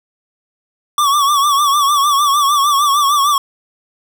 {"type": "tone with vibrato", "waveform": "square", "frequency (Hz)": 1144, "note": "D6", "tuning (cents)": -46, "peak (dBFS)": -11, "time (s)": [0.98, 3.38], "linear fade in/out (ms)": 2, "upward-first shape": "triangle", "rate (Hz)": 6.6, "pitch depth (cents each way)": 95, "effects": []}